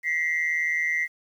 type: tone pair together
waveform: sine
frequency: 1926 / 2085 Hz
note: B6 / C7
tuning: -44 / -7 cents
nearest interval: minor second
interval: 137 cents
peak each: -24 dBFS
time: 0.03-1.08 s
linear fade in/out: 50 ms
effects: tanh soft clip ceiling -18 dBFS + 9-bit